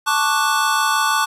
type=chord; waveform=square; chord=D major seventh; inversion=second; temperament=equal; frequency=880 / 1108.7 / 1174.7 / 1480 Hz; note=A5 / C#6 / D6 / F#6; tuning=0 / 0 / 0 / 0 cents; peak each=-22 dBFS; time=0.06-1.26 s; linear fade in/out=20 ms; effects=resampled to 32000 Hz + 8-bit